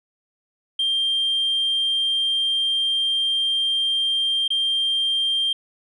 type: tone with dropouts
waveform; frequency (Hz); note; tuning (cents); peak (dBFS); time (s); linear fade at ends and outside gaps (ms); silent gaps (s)
sine; 3180; G7; +24; -17; 0.79-5.53; 5; 4.479-4.503
effects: tanh soft clip ceiling -16 dBFS